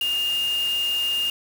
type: tone in noise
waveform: sine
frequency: 2825 Hz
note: F7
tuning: 19 cents sharp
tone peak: -21 dBFS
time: 0.01-1.3 s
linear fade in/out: 2 ms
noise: white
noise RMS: -36 dBFS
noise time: 0.01-1.3 s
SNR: +12 dB
effects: none